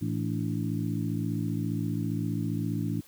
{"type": "harmonic tone with a mistuned harmonic", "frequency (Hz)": 55, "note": "A1", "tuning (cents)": 0, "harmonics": [2, 3, 4, 5, 6], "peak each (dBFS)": [-32, -32, -35, -34, -40], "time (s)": [0.01, 3.01], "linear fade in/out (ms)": 10, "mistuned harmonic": 5, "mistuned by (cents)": 79, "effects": ["white hiss -56 dBFS RMS until 3.07 s"]}